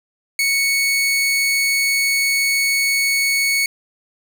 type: tone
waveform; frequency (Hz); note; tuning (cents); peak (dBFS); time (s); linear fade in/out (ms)
sawtooth; 2217; C#7; 0; -12; 0.39-3.66; 2
effects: 9-bit